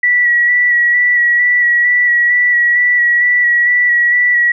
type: tone with vibrato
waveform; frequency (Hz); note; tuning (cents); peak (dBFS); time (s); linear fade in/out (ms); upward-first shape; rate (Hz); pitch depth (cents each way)
sine; 1941; B6; -31; -8; 0.03-4.52; 5; square; 2.2; 17
effects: none